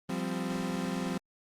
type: chord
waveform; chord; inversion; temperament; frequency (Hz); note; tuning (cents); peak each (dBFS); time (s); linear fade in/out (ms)
35% pulse; F suspended second; none; equal with one note detuned; 174.61 / 196 / 258.9; F3 / G3 / C4; 0 / 0 / -18; -34; 0.09-1.18; 5
effects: low-pass 11000 Hz 12 dB/octave + Opus 32 kbps